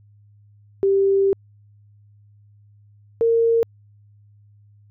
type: tone pair in turn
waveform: sine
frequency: 392 / 459.8 Hz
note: G4 / A#4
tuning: 0 / -24 cents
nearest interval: minor third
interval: 276 cents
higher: second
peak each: -14 dBFS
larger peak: neither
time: 0.83-1.33 / 3.21-3.63 s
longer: first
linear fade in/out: 0 ms
effects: added 103 Hz sine -49 dBFS peak until 4.9 s